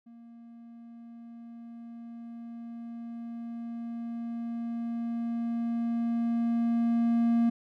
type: tone with level ramp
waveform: triangle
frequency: 233.1 Hz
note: A#3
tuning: in tune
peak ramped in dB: -46 to -19 dBFS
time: 0.06-7.5 s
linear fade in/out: 10 ms
effects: none